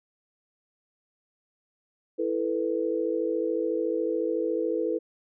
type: chord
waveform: sine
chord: E suspended fourth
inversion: none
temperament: equal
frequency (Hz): 329.6 / 440 / 493.9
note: E4 / A4 / B4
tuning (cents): 0 / 0 / 0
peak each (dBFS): -29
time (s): 2.18-4.99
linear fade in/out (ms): 20
effects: none